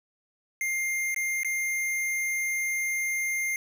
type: tone with dropouts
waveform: square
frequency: 2110 Hz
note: C7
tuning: 14 cents sharp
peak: -27 dBFS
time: 0.61-3.56 s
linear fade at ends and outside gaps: 1 ms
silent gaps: 1.145-1.162 / 1.433-1.447 s
effects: none